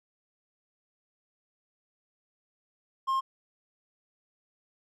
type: tone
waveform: triangle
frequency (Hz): 1065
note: C6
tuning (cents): +30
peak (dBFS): -23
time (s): 3.07-3.21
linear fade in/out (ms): 20
effects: none